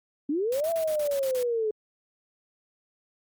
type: linear two-way sweep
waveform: sine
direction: up then down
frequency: 272.1 to 673 to 421.1 Hz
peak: -24 dBFS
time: 0.29-1.71 s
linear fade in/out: 5 ms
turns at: 0.7 s
type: noise bursts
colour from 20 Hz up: white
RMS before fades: -40 dBFS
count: 8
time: 0.52-1.43 s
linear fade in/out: 2 ms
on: 84 ms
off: 34 ms
effects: Opus 48 kbps